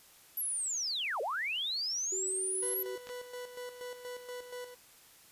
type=linear two-way sweep; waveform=sine; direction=down then up; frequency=11840 to 415.3 to 11840 Hz; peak=-32 dBFS; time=0.37-2.83 s; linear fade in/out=5 ms; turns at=1.21 s
type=tone; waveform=sine; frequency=378.4 Hz; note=F#4; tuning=39 cents sharp; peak=-38 dBFS; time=2.12-2.96 s; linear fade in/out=5 ms
type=tone with tremolo; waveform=40% pulse; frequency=493.9 Hz; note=B4; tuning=in tune; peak=-39 dBFS; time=2.62-4.75 s; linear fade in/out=10 ms; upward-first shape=square; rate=4.2 Hz; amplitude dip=60%
type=clicks; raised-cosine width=0.2 ms; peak=-29 dBFS; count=2; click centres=3.071 / 3.091 s
effects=white hiss -59 dBFS RMS until 5.31 s + resampled to 32000 Hz